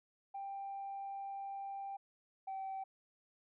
sine tone pair in turn, 789 / 771.4 Hz, G5 / G5, +11 / -28 cents, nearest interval unison, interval 39 cents, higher first, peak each -40 / -38 dBFS, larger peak second, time 0.34-1.97 / 2.47-2.84 s, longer first, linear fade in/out 10 ms, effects tanh soft clip ceiling -37 dBFS

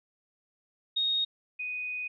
sine tone pair in turn, 3729 / 2489 Hz, A#7 / D#7, 0 / 0 cents, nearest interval perfect fifth, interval 700 cents, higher first, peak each -25 / -32 dBFS, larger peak first, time 0.96-1.25 / 1.59-2.08 s, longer second, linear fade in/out 10 ms, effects none

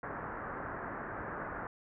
white low-pass noise, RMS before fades -41 dBFS, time 0.03-1.67 s, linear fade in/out 2 ms, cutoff 1700 Hz, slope 48 dB/octave, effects none

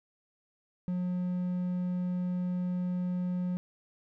triangle tone, 180 Hz, F#3, 47 cents flat, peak -27 dBFS, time 0.88-3.57 s, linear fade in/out 0 ms, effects none

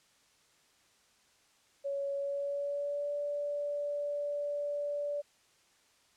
sine tone with pitch glide, 559 to 580.1 Hz, C#5 to D5, +14 to -21 cents, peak -32 dBFS, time 1.84-5.22 s, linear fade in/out 20 ms, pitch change +65 cents, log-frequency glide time 2.14-3.13 s, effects white hiss -67 dBFS RMS until 6.16 s + low-pass 8000 Hz 12 dB/octave

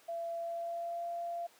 sine tone with pitch glide, 675 to 686.8 Hz, E5 to F5, +41 to -29 cents, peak -35 dBFS, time 0.08-1.47 s, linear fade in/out 10 ms, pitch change +30 cents, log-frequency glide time 0.38-1.05 s, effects pink hiss -62 dBFS RMS until 1.59 s + high-pass 400 Hz 12 dB/octave

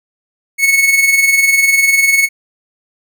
45% pulse tone with tremolo, 2204 Hz, C#7, 11 cents flat, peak -6 dBFS, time 0.58-2.29 s, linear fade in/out 50 ms, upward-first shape sine, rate 20 Hz, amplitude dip 55%, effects none

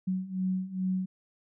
sine beating tone pair, 185 / 187.4 Hz, F#3 / F#3, 0 / +22 cents, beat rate 2.4 Hz, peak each -33 / -30 dBFS, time 0.07-1.06 s, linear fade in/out 10 ms, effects none

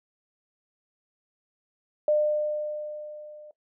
sine tone with level ramp, 602 Hz, D5, 43 cents sharp, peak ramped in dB -18 to -44 dBFS, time 2.08-3.51 s, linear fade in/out 2 ms, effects noise-tail reverb RT60 0.1 s tail -18 dB re dry

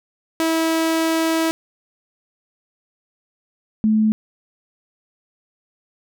sawtooth / sine tone pair in turn, 324.8 / 216.8 Hz, E4 / A3, -26 / -25 cents, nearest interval perfect fifth, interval 699 cents, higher first, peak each -13 dBFS, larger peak neither, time 0.4-1.51 / 3.84-4.12 s, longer first, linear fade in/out 0 ms, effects none

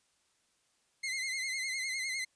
sawtooth tone with vibrato, 2093 Hz, C7, in tune, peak -30 dBFS, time 1.03-2.25 s, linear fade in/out 10 ms, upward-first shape triangle, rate 9.9 Hz, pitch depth 78 cents each way, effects white hiss -73 dBFS RMS until 2.35 s + resampled to 22050 Hz

